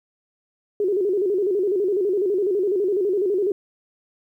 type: tone with vibrato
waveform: sine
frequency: 388.3 Hz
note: G4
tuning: 16 cents flat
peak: -18 dBFS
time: 0.8-3.52 s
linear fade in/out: 2 ms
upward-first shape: square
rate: 12 Hz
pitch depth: 110 cents each way
effects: 10-bit